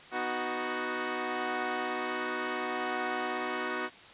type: chord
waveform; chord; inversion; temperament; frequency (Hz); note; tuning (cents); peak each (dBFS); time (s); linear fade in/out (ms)
10% pulse; B major; none; equal; 246.9 / 311.1 / 370; B3 / D#4 / F#4; 0 / 0 / 0; -29 / -30 / -25; 0.11-3.9; 50
effects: white hiss -51 dBFS RMS until 4.13 s + resampled to 8000 Hz